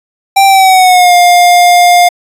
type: tone with pitch glide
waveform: square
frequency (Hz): 784 to 706.6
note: G5 to F5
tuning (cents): 0 to +20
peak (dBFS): -3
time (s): 0.36-2.09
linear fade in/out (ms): 10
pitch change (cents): -180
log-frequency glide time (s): 0.46-1.14
effects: resampled to 32000 Hz